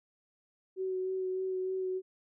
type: tone with vibrato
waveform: sine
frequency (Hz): 374.6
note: F#4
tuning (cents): +21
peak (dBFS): -31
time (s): 0.76-2.02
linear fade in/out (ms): 50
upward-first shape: sine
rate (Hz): 3.3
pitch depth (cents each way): 15
effects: none